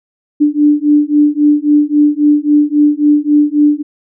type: beating tone pair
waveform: sine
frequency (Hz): 293.7 / 297.4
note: D4 / D4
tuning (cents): 0 / +22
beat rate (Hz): 3.7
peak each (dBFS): -10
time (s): 0.4-3.83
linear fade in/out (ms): 20
effects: none